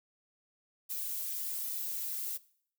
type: noise with flanger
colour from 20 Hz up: violet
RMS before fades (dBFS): -37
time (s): 0.89-2.38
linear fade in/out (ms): 20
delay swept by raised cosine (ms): 1.8 to 2.74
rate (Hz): 1.2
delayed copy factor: -0.65
effects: noise-tail reverb RT60 0.6 s tail -20 dB re dry